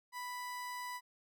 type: tone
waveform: 30% pulse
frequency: 989 Hz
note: B5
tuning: 2 cents sharp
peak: -38 dBFS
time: 0.12-1.01 s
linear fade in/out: 50 ms
effects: none